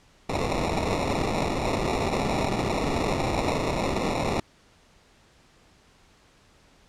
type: noise with sample-and-hold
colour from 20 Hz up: blue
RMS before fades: -26 dBFS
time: 0.29-4.4 s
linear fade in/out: 5 ms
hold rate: 1575 Hz
effects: pink hiss -58 dBFS RMS until 6.88 s + low-pass 7000 Hz 12 dB/octave